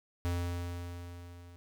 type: tone with level ramp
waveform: square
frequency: 87.31 Hz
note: F2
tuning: in tune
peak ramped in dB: -30 to -51 dBFS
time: 0.25-1.56 s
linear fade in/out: 0 ms
effects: 12-bit